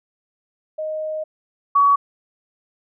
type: tone pair in turn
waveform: sine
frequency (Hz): 622.3 / 1129.5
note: D#5 / C#6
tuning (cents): 0 / +32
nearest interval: minor seventh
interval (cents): 1032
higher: second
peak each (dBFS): -23 / -11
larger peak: second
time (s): 0.78-1.24 / 1.75-1.96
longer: first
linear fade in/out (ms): 10
effects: none